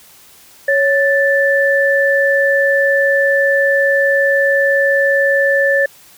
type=tone pair together; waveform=sine; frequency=554.4 / 1760.1 Hz; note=C#5 / A6; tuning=0 / 0 cents; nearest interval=octave + minor sixth; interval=2000 cents; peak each=-13 dBFS; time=0.68-5.86 s; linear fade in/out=5 ms; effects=white hiss -44 dBFS RMS until 6.17 s